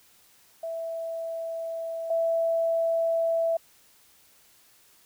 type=tone pair in turn; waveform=sine; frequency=659.3 / 661.6 Hz; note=E5 / E5; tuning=0 / +6 cents; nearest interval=unison; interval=6 cents; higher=second; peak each=-30 / -22 dBFS; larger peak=second; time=0.63-2.1 / 2.1-3.57 s; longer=neither; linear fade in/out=5 ms; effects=white hiss -59 dBFS RMS until 5.05 s